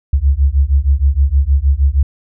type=beating tone pair; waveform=sine; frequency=66.3 / 72.7 Hz; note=C2 / D2; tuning=+23 / -17 cents; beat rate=6.4 Hz; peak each=-12 dBFS; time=0.13-2.03 s; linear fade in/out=5 ms; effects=none